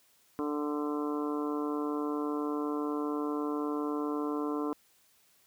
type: harmonic tone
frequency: 147.9 Hz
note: D3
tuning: 13 cents sharp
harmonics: 2 / 3 / 4 / 5 / 6 / 7 / 8 / 9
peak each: -32 / -36 / -46 / -45 / -51 / -40 / -46 / -46 dBFS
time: 0.39-4.73 s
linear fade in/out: 0 ms
effects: white hiss -66 dBFS RMS until 5.46 s + high-pass 60 Hz 12 dB/octave